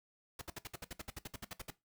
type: noise bursts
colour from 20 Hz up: pink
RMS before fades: -44 dBFS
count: 16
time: 0.39-1.705 s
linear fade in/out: 5 ms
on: 25 ms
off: 61 ms
effects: noise-tail reverb RT60 0.2 s tail -17 dB re dry